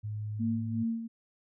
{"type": "tone with pitch glide", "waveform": "sine", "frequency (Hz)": [106, 108.48], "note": ["G#2", "A2"], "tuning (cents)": [36, -24], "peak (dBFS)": -33, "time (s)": [0.03, 0.84], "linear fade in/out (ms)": 20, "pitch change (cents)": 40, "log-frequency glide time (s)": [0.46, 0.59]}
{"type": "tone with tremolo", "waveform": "sine", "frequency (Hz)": 228.3, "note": "A#3", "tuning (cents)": -36, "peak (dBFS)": -27, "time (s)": [0.39, 1.08], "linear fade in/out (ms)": 20, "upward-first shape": "sine", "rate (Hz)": 2.7, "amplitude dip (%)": 65}
{"effects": []}